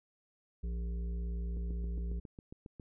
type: harmonic tone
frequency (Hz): 58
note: A#1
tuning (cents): -8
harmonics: 1 / 3 / 5 / 7 / 8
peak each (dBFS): -34 / -45 / -60 / -54 / -62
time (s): 0.63-2.2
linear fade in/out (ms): 10
type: click train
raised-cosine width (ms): 3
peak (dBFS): -34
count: 10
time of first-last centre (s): 1.57-2.798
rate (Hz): 7.33
effects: none